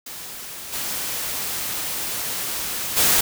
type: noise with level steps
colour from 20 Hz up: white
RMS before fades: -35 / -27 / -17 dBFS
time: 0.06-3.21 s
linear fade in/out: 5 ms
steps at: 0.72 / 2.96 s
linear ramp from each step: 20 ms
effects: none